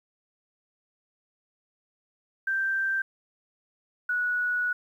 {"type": "tone pair in turn", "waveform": "sine", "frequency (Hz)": [1568, 1467.2], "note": ["G6", "F#6"], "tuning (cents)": [0, -15], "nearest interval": "minor second", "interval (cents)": 115, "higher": "first", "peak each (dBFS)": -24, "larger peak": "neither", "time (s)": [[2.47, 3.02], [4.09, 4.73]], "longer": "second", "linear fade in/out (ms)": 5, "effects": ["10-bit"]}